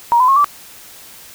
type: tone with pitch steps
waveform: sine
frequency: 944 / 1011.8 / 1084.4 / 1162.2 Hz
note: A#5 / B5 / C#6 / D6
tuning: +22 / +42 / -38 / -18 cents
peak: -8 dBFS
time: 0.12-0.444 s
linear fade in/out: 0 ms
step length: 81 ms
effects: white hiss -39 dBFS RMS until 1.34 s